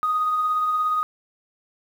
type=tone with tremolo; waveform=sine; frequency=1245 Hz; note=D#6; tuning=1 cent sharp; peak=-17 dBFS; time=0.03-1.03 s; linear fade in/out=0 ms; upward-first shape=triangle; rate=17 Hz; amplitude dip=35%; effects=tanh soft clip ceiling -14 dBFS + 8-bit